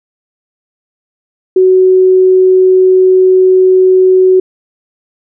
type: tone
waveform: sine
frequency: 372.8 Hz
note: F#4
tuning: 13 cents sharp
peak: -3 dBFS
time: 1.56-4.4 s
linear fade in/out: 5 ms
effects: none